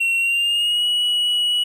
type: tone with pitch glide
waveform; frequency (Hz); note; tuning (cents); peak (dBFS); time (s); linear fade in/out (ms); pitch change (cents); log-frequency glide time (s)
triangle; 2730 to 2926; F7 to F#7; -40 to -20; -15; 0-1.64; 10; +120; 0.18-0.87
effects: none